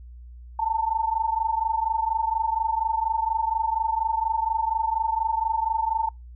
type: tone pair together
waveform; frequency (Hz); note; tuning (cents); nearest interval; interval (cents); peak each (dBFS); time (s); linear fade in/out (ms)
sine; 880 / 904.2; A5 / A5; 0 / +47; unison; 47; -25 / -24; 0.59-6.09; 5
effects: noise-tail reverb RT60 0.2 s tail -26 dB re dry + added 60 Hz sine -40 dBFS peak until 6.35 s